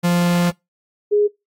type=tone pair in turn; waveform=45% pulse / sine; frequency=174.5 / 415 Hz; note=F3 / G#4; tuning=-1 / -1 cents; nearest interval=octave + minor third; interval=1500 cents; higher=second; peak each=-14 / -12 dBFS; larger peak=second; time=0.03-0.51 / 1.11-1.28 s; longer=first; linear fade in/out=20 ms; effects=noise-tail reverb RT60 0.2 s tail -23 dB re dry + AAC 64 kbps